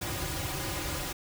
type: noise with comb filter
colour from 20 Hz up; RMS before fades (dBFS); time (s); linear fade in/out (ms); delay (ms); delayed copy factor
pink; -34; 0.01-1.13; 10; 4.5; -0.85
effects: none